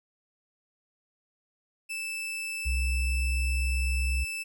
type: tone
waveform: 40% pulse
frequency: 2637 Hz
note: E7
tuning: in tune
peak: -31 dBFS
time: 1.89-4.44 s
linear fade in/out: 20 ms
type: tone with pitch glide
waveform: sine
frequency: 63.4 to 64.25 Hz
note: B1 to C2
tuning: +46 to -31 cents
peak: -25 dBFS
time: 2.65-4.25 s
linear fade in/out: 20 ms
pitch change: +23 cents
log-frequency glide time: 2.92-3.98 s
effects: none